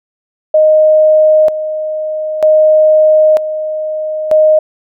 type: tone with tremolo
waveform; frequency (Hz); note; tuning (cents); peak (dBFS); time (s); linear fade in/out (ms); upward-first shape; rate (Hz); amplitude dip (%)
sine; 620; D#5; -6; -4; 0.54-4.59; 5; square; 0.53; 70
effects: none